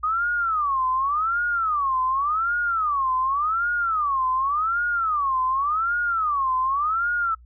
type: tone with vibrato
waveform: sine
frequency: 1214 Hz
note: D#6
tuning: 43 cents flat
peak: -20 dBFS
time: 0.03-7.35 s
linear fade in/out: 10 ms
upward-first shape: sine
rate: 0.88 Hz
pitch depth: 290 cents each way
effects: noise-tail reverb RT60 0.1 s tail -25 dB re dry + added 60 Hz sine -46 dBFS peak until 7.45 s